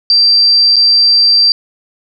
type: tone with dropouts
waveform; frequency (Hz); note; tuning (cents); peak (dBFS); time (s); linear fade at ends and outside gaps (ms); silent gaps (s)
sine; 4699; D8; 0; -5; 0.1-1.52; 1; 0.759-0.765
effects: none